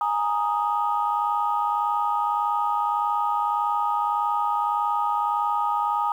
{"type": "chord", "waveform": "sine", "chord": "Ab suspended second", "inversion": "none", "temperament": "equal", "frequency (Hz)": [830.6, 932.3, 1244.5], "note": ["Ab5", "Bb5", "Eb6"], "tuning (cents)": [0, 0, 0], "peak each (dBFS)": -25, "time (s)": [0.01, 6.12], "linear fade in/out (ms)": 2, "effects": ["tanh soft clip ceiling -12 dBFS", "9-bit"]}